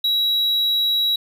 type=tone; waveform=triangle; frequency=3880 Hz; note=B7; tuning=31 cents flat; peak=-15 dBFS; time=0.04-1.16 s; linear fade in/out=5 ms; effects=none